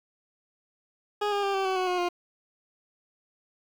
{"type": "tone with pitch steps", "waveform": "20% pulse", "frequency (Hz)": [414.6, 405.1, 395.9, 386.8, 378, 369.4, 360.9, 352.7], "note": ["G#4", "G#4", "G4", "G4", "F#4", "F#4", "F#4", "F4"], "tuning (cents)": [-3, -43, 17, -23, 37, -3, -43, 17], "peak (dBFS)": -20, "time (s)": [1.21, 2.09], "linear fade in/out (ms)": 10, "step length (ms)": 110, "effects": ["low-pass 4000 Hz 12 dB/octave", "8-bit"]}